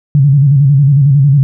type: tone with vibrato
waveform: sine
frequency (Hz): 140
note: C#3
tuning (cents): +18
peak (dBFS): -4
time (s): 0.15-1.43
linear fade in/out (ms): 0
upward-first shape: square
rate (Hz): 11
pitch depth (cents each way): 79
effects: none